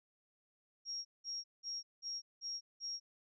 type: tone bursts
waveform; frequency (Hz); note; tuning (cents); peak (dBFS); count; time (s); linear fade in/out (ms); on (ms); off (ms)
sine; 5588; F8; 0; -39; 6; 0.85-3; 50; 200; 190
effects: none